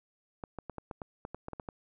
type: clicks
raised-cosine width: 1 ms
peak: -25 dBFS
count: 12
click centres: 0.438 / 0.587 / 0.697 / 0.783 / 0.912 / 1.018 / 1.251 / 1.346 / 1.484 / 1.533 / 1.598 / 1.688 s
effects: none